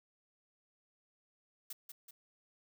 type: noise with echo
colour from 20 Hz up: blue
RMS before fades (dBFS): -44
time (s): 1.7-1.73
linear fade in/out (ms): 5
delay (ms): 190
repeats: 2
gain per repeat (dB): -5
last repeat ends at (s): 2.11
effects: none